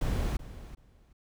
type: noise with echo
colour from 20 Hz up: brown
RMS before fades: -29 dBFS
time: 0.01-0.37 s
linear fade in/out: 5 ms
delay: 380 ms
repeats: 2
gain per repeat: -15 dB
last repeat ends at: 1.13 s
effects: none